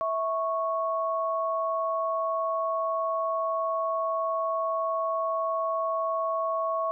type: tone pair together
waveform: sine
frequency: 653.4 / 1105 Hz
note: E5 / C#6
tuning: -15 / -6 cents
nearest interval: major sixth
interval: 909 cents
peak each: -28 dBFS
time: 0.01-6.91 s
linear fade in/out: 0 ms
effects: none